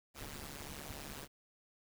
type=noise with amplitude modulation; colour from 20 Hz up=pink; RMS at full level=-43 dBFS; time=0.14-1.28 s; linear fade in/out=50 ms; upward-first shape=sine; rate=144 Hz; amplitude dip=95%; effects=none